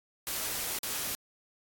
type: noise with dropouts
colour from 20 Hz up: white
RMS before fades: -34 dBFS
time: 0.27-1.15 s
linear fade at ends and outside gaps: 0 ms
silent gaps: 0.787-0.832 s
effects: AAC 64 kbps